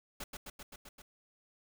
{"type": "noise with echo", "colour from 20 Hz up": "pink", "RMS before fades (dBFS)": -42, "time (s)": [0.2, 0.24], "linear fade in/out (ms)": 5, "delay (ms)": 130, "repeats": 6, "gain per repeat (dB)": -2, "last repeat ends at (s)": 1.02, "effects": []}